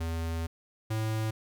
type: tone pair in turn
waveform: square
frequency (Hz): 82.3 / 109.86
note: E2 / A2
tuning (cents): -2 / -2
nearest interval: perfect fourth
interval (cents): 500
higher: second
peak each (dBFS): -31 / -29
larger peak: second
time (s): 0-0.47 / 0.9-1.31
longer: first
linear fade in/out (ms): 10
effects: none